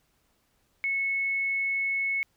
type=tone; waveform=sine; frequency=2198 Hz; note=C#7; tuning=15 cents flat; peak=-25 dBFS; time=0.84-2.23 s; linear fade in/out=0 ms; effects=pink hiss -70 dBFS RMS until 2.36 s